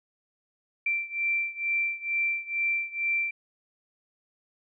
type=beating tone pair; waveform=sine; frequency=2349 / 2351.2 Hz; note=D7 / D7; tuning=0 / +1 cents; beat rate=2.2 Hz; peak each=-28 / -30 dBFS; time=0.86-3.31 s; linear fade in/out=5 ms; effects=none